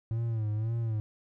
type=tone with vibrato; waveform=triangle; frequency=111 Hz; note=A2; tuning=16 cents sharp; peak=-26 dBFS; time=0.11-1 s; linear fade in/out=0 ms; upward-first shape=sine; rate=1.9 Hz; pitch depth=86 cents each way; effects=none